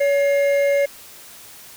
triangle tone pair together, 564.2 / 2130 Hz, C#5 / C7, +30 / +30 cents, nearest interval octave + major seventh, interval 2300 cents, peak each -13 / -25 dBFS, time 0-0.86 s, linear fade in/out 10 ms, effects white hiss -42 dBFS RMS until 1.76 s

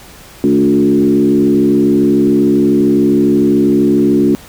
sine tone with frequency modulation, 288.5 Hz, D4, 31 cents flat, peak -7 dBFS, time 0.44-4.35 s, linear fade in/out 0 ms, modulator 67.2 Hz, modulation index 1.3, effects pink hiss -37 dBFS RMS until 4.48 s

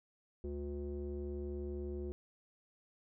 square tone with low-pass filter, 72 Hz, D2, 34 cents flat, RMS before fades -41 dBFS, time 0.44-2.12 s, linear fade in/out 0 ms, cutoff 400 Hz, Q 9, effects none

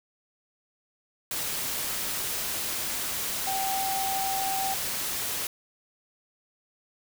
sine tone in noise, 774 Hz, G5, 22 cents flat, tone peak -28 dBFS, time 3.47-4.74 s, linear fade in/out 2 ms, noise white, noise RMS -31 dBFS, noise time 1.31-5.47 s, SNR 0 dB, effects none

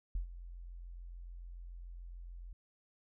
sine tone with ADSR envelope, 43.46 Hz, F1, 8 cents flat, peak -31 dBFS, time 0.15-2.53 s, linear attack 3 ms, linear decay 110 ms, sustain -14 dB, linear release 4 ms, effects none

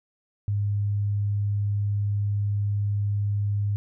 sine tone, 102.2 Hz, G#2, 27 cents flat, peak -22 dBFS, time 0.48-3.76 s, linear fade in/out 0 ms, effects none

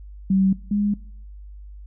sine tone pair in turn, 191.8 / 205.2 Hz, G3 / G#3, -37 / -21 cents, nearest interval minor second, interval 116 cents, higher second, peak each -15 / -18 dBFS, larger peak first, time 0.3-0.53 / 0.71-0.94 s, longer neither, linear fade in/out 5 ms, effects noise-tail reverb RT60 0.6 s tail -21 dB re dry + added 50 Hz sine -37 dBFS peak until 1.86 s

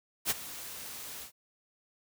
white noise with ADSR envelope, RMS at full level -27 dBFS, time 0.25-1.32 s, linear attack 54 ms, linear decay 25 ms, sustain -16 dB, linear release 100 ms, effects none

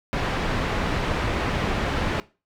pink low-pass noise, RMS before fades -25 dBFS, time 0.13-2.2 s, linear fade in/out 0 ms, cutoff 2700 Hz, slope 12 dB/octave, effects noise-tail reverb RT60 0.3 s tail -19 dB re dry

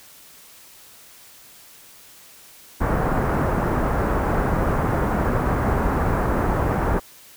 pink low-pass noise, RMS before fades -21 dBFS, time 2.8-7 s, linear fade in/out 20 ms, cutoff 1500 Hz, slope 24 dB/octave, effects white hiss -47 dBFS RMS until 7.36 s

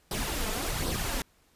pink noise with flanger, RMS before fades -31 dBFS, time 0.11-1.22 s, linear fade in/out 2 ms, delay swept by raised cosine 0.21 to 4.61 ms, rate 1.3 Hz, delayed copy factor +0.6, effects pink hiss -65 dBFS RMS until 1.55 s + resampled to 32000 Hz

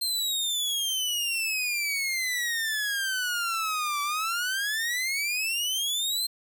sawtooth exponential two-way sweep, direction down then up, 4186 to 1152 to 4186 Hz, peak -23 dBFS, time 0.01-6.27 s, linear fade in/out 10 ms, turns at 4.02 s, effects 9-bit

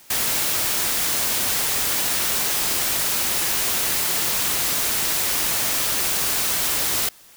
white noise, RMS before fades -22 dBFS, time 0.1-7.09 s, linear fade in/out 5 ms, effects white hiss -49 dBFS RMS until 7.36 s

